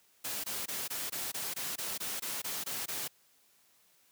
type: noise bursts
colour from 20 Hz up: white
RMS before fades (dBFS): -37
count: 13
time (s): 0.24-3.08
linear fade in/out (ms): 10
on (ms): 200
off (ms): 20
effects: white hiss -67 dBFS RMS until 4.11 s + high-pass 100 Hz 12 dB/octave